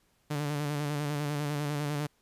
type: tone with vibrato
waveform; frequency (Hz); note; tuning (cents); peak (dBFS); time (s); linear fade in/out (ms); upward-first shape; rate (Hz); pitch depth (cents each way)
sawtooth; 146.83; D3; 0; -26; 0.3-2.07; 10; square; 10; 36
effects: pink hiss -70 dBFS RMS until 2.21 s + resampled to 32000 Hz